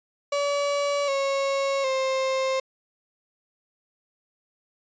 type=tone with pitch steps; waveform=35% pulse; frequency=571 / 549 / 527.9 Hz; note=D5 / C#5 / C5; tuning=-49 / -17 / +15 cents; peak=-21 dBFS; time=0.32-2.6 s; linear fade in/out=5 ms; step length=760 ms; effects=resampled to 16000 Hz